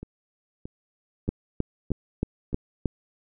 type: two click trains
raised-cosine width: 3 ms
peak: -24 / -11 dBFS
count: 5 / 6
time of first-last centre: 0.03-2.53 / 1.29-2.857 s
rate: 1.6 / 3.19 Hz
effects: none